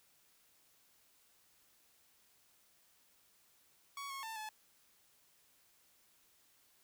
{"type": "tone with pitch steps", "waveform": "sawtooth", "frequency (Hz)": [1120, 1092, 892, 862], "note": ["C#6", "C#6", "A5", "A5"], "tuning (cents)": [18, -26, 23, -36], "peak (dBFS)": -39, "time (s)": [3.97, 4.49], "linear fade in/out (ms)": 2, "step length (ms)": 130, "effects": ["white hiss -70 dBFS RMS until 6.83 s"]}